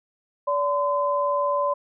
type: tone pair together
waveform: sine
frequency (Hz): 575.6 / 1022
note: D5 / C6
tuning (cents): -35 / -41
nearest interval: minor seventh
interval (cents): 994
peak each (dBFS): -23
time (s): 0.47-1.74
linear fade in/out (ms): 10
effects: none